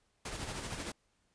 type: noise with tremolo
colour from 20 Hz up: pink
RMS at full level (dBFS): -39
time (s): 0.25-0.92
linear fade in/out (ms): 5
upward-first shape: sine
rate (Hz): 13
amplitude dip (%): 45
effects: pink hiss -75 dBFS RMS until 1.34 s + resampled to 22050 Hz